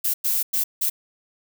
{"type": "noise bursts at uneven times", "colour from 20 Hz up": "violet", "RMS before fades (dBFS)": -22, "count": 4, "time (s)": [[0.04, 0.14], [0.24, 0.43], [0.53, 0.64], [0.81, 0.9]], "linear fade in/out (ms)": 10, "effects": []}